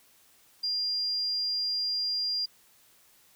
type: tone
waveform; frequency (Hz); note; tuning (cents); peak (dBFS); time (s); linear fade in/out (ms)
sine; 4800; D8; +37; -27; 0.63-2.46; 10
effects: white hiss -61 dBFS RMS until 3.35 s